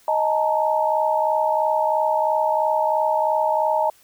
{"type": "tone cluster", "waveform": "sine", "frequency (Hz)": [624, 860, 923], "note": ["D#5", "A5", "A#5"], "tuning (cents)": [5, -40, -17], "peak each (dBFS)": [-21, -22, -22], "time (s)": [0.08, 3.9], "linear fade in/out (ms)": 2, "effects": ["white hiss -55 dBFS RMS until 4.03 s"]}